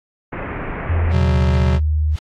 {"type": "low-pass noise", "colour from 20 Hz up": "pink", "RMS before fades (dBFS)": -26, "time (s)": [0.32, 1.13], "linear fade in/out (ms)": 10, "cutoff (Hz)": 2400, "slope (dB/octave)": 48}
{"type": "tone with pitch glide", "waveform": "sine", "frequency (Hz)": [83.4, 76.48], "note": ["E2", "D#2"], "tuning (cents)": [21, -29], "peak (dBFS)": -14, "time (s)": [0.89, 2.16], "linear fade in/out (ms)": 5, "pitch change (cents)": -150, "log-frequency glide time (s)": [1.2, 1.36]}
{"type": "chord", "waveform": "square", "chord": "B suspended second", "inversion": "none", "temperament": "just", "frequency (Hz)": [123.47, 138.9, 185.21], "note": ["B2", "C#3", "F#3"], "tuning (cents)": [0, 4, 2], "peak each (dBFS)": [-20, -24, -22], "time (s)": [1.1, 1.8], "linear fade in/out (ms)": 50}
{"type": "noise with exponential growth", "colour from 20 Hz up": "white", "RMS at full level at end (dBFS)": -28, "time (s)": [2.07, 2.19], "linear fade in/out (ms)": 5, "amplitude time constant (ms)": 24}
{"effects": ["low-pass 4000 Hz 12 dB/octave", "AAC 64 kbps"]}